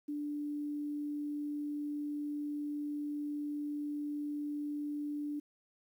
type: tone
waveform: sine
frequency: 293.7 Hz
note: D4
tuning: in tune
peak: -35 dBFS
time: 0.08-5.4 s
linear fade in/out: 10 ms
effects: 11-bit